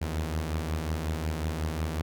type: beating tone pair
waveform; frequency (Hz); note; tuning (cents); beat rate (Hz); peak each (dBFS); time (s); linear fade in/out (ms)
sawtooth; 77.78 / 83.28; D#2 / E2; 0 / +18; 5.5; -26 / -31; 0.01-2.02; 10
effects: none